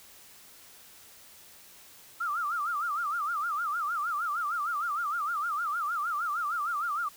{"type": "tone with vibrato", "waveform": "sine", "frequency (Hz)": 1281, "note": "E6", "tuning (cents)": -50, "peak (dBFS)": -28, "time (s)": [2.2, 7.09], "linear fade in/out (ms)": 10, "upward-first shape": "sine", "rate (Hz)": 6.5, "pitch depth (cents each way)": 180, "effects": ["white hiss -53 dBFS RMS until 7.16 s"]}